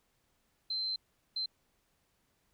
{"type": "tone bursts at uneven times", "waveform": "sine", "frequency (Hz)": 4102, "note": "C8", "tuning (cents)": -35, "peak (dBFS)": -32, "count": 2, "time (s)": [[0.7, 0.96], [1.36, 1.46]], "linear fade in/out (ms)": 5, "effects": ["pink hiss -75 dBFS RMS until 2.53 s"]}